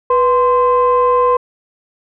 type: tone pair together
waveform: sine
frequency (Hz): 491.9 / 1039.9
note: B4 / C6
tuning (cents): -7 / -11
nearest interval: octave + minor second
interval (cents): 1296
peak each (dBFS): -11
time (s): 0.1-1.37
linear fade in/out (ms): 5
effects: tanh soft clip ceiling -4 dBFS